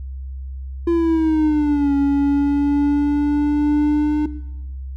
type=exponential two-way sweep; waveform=triangle; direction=down then up; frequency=341.6 to 280 to 300.6 Hz; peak=-12 dBFS; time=0.87-4.26 s; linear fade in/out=5 ms; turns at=1.94 s; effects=noise-tail reverb RT60 1.0 s tail -18 dB re dry + added 66 Hz sine -27 dBFS peak until 4.96 s